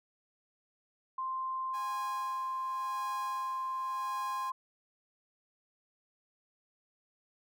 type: tone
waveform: sine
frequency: 1046.5 Hz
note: C6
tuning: in tune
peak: -33 dBFS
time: 1.18-4.52 s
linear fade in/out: 5 ms
type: tone with tremolo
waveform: sawtooth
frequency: 823 Hz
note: G#5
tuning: 16 cents flat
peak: -38 dBFS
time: 1.73-4.51 s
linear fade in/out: 20 ms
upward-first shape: sine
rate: 0.89 Hz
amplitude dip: 75%
effects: none